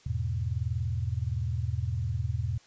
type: chord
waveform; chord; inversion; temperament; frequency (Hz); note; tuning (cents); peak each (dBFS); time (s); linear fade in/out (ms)
sine; E major; none; equal; 82.41 / 103.83 / 123.47; E2 / G#2 / B2; 0 / 0 / 0; -32; 0.06-2.58; 5
effects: white hiss -59 dBFS RMS until 2.66 s + resampled to 16000 Hz